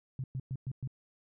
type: tone bursts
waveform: sine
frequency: 130.81 Hz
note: C3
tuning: in tune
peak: -33 dBFS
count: 5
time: 0.19-0.875 s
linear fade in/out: 2 ms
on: 49 ms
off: 110 ms
effects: none